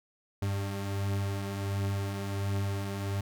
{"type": "beating tone pair", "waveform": "40% pulse", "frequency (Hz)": [98, 99.4], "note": ["G2", "G2"], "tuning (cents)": [0, 25], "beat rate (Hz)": 1.4, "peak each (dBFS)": [-37, -30], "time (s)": [0.42, 3.21], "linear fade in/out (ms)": 5, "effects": []}